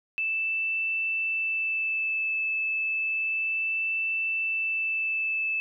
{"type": "tone with vibrato", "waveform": "sine", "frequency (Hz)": 2637, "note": "E7", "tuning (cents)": 0, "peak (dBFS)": -25, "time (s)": [0.18, 5.6], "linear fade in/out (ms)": 0, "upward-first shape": "sine", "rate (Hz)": 0.31, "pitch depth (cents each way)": 11, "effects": []}